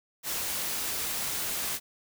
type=noise; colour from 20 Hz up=white; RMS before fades=-32 dBFS; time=0.23-1.8 s; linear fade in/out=50 ms; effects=none